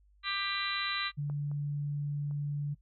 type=harmonic tone; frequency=395.8 Hz; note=G4; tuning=17 cents sharp; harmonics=3 / 4 / 5 / 6 / 7 / 8 / 9 / 10; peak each=-37 / -41 / -38 / -40 / -42 / -43 / -46 / -36 dBFS; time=0.23-1.12 s; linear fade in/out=50 ms
type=tone; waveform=sine; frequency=145.1 Hz; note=D3; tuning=21 cents flat; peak=-31 dBFS; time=1.17-2.75 s; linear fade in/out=20 ms
type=clicks; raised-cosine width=1 ms; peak=-34 / -40 / -43 dBFS; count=3; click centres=1.299 / 1.515 / 2.311 s
effects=noise-tail reverb RT60 0.1 s tail -23 dB re dry + added 50 Hz sine -61 dBFS peak until 2.81 s